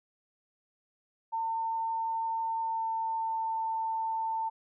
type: tone with pitch glide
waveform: sine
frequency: 903 to 894.7 Hz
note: A5 to A5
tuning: +45 to +29 cents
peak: -29 dBFS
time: 1.32-4.5 s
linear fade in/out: 20 ms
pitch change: -16 cents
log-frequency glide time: 2.48-3.6 s
effects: none